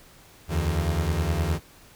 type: beating tone pair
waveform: 30% pulse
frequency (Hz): 75.5 / 85.2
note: D2 / F2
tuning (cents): +48 / -42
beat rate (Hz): 9.7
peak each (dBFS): -23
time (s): 0.48-1.6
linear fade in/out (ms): 50
effects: pink hiss -52 dBFS RMS until 1.95 s